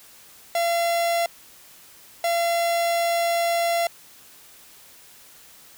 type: tone pair in turn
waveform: 45% pulse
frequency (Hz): 682 / 682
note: F5 / F5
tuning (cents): -41 / -41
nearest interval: unison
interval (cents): 0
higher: neither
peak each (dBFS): -20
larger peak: neither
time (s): 0.55-1.26 / 2.24-3.87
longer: second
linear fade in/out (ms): 2
effects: white hiss -49 dBFS RMS until 5.77 s